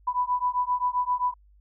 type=beating tone pair; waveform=sine; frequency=987.8 / 995.4 Hz; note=B5 / B5; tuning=0 / +13 cents; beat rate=7.6 Hz; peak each=-26 dBFS; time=0.07-1.34 s; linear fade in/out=10 ms; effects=added 50 Hz sine -54 dBFS peak until 1.6 s